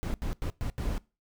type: noise bursts at uneven times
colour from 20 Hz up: brown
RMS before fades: -31 dBFS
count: 5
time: 0.03-0.14 / 0.22-0.33 / 0.42-0.5 / 0.61-0.7 / 0.78-0.98 s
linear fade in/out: 0 ms
effects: noise-tail reverb RT60 0.3 s tail -22 dB re dry